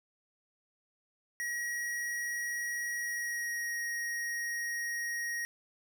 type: tone with pitch glide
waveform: square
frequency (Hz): 1904 to 1881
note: A#6 to A#6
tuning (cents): +36 to +15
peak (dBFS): -34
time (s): 1.4-5.45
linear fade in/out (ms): 0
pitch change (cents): -21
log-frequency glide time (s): 2.95-3.86
effects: none